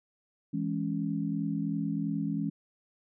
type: chord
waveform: sine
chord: C# minor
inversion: first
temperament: equal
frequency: 164.81 / 207.7 / 277.2 Hz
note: E3 / G#3 / C#4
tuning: 0 / 0 / 0 cents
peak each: -33 dBFS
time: 0.53-2.5 s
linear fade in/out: 10 ms
effects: none